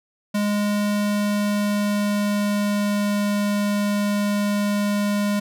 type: tone with pitch glide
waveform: square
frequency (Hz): 206.4 to 205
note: G#3 to G#3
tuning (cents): -10 to -22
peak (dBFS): -20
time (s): 0.34-5.4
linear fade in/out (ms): 10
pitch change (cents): -12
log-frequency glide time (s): 0.9-3.22
effects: none